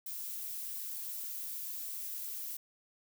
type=noise with amplitude modulation; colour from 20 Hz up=violet; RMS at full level=-39 dBFS; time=0.06-2.57 s; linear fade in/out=5 ms; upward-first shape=sine; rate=268 Hz; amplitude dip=40%; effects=none